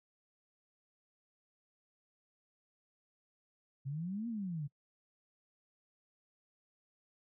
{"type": "exponential two-way sweep", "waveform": "sine", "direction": "up then down", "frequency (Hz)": [130.81, 240.1, 138.1], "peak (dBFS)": -36, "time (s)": [3.85, 4.68], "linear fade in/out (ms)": 20, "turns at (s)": 4.28, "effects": ["noise-tail reverb RT60 0.1 s tail -24 dB re dry"]}